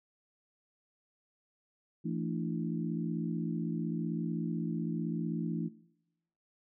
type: harmonic tone with a mistuned harmonic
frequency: 55.8 Hz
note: A1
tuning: 25 cents sharp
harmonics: 3 / 4 / 5 / 6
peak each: -35 / -37 / -39 / -41 dBFS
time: 2.04-5.69 s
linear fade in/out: 20 ms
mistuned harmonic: 5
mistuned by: +90 cents
effects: noise-tail reverb RT60 0.9 s tail -21 dB re dry